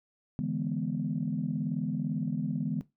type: chord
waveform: sine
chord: E dominant seventh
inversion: third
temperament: equal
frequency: 146.83 / 164.81 / 207.7 / 246.9 Hz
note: D3 / E3 / G#3 / B3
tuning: 0 / 0 / 0 / 0 cents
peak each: -34 dBFS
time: 0.39-2.81 s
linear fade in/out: 0 ms
effects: noise-tail reverb RT60 0.2 s tail -17 dB re dry + tanh soft clip ceiling -19 dBFS